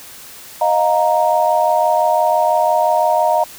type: chord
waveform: sine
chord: Eb suspended second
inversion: none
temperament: equal with one note detuned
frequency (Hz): 622.3 / 708.2 / 932.3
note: Eb5 / F5 / Bb5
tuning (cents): 0 / +24 / 0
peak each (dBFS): -16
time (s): 0.61-3.44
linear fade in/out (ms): 5
effects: white hiss -37 dBFS RMS until 3.58 s